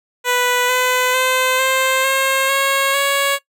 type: tone with pitch steps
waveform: 10% pulse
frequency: 493.9 / 504 / 514.3 / 524.8 / 535.5 / 546.4 / 557.6 Hz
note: B4 / B4 / C5 / C5 / C5 / C#5 / C#5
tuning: 0 / +35 / -30 / +5 / +40 / -25 / +10 cents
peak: -6 dBFS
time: 0.24-3.39 s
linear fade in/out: 50 ms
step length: 450 ms
effects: noise-tail reverb RT60 0.1 s tail -19 dB re dry